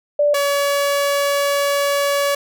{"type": "tone pair in turn", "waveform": ["sine", "sawtooth"], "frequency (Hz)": [585, 567], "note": ["D5", "C#5"], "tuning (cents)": [-7, 39], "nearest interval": "minor second", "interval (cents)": 54, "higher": "first", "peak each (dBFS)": -12, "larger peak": "neither", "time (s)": [[0.19, 0.34], [0.34, 2.35]], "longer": "second", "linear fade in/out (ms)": 5, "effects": []}